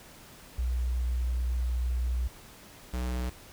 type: tone pair in turn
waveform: sine / square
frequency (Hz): 61.4 / 62.01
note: B1 / B1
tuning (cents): -9 / +8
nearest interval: unison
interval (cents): 17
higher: second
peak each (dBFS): -26 / -30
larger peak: first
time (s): 0.58-2.28 / 2.93-3.3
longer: first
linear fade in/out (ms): 10
effects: pink hiss -51 dBFS RMS until 3.52 s